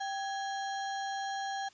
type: tone with sample-and-hold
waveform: sine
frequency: 784 Hz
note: G5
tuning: in tune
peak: -33 dBFS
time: 0-1.69 s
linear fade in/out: 10 ms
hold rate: 2450 Hz
effects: white hiss -61 dBFS RMS until 1.73 s + resampled to 16000 Hz